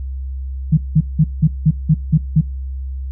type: tone bursts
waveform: sine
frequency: 155.56 Hz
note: D#3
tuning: in tune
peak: -7 dBFS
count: 8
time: 0.72-2.412 s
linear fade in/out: 10 ms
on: 54 ms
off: 180 ms
effects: noise-tail reverb RT60 0.5 s tail -26 dB re dry + added 66 Hz sine -22 dBFS peak until 3.11 s